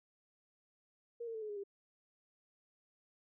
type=tone with pitch steps; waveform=sine; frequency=470.7 / 455.5 / 440.7 / 426.4 / 412.6 / 399.3 Hz; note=A#4 / A#4 / A4 / G#4 / G#4 / G4; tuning=+17 / -40 / +3 / +46 / -11 / +32 cents; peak=-40 dBFS; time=1.2-1.638 s; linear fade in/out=10 ms; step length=73 ms; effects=none